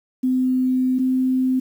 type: tone pair in turn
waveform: sine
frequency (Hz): 256.4 / 258.2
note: C4 / C4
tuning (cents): -35 / -23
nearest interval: unison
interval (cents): 12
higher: second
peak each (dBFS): -16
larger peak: neither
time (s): 0.23-0.99 / 0.99-1.6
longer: first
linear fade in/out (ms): 10
effects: 8-bit